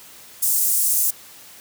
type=high-pass noise; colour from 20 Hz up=pink; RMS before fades=-19 dBFS; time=0.42-1.11 s; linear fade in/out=10 ms; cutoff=7800 Hz; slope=24 dB/octave; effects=white hiss -44 dBFS RMS until 1.6 s + high-pass 60 Hz 12 dB/octave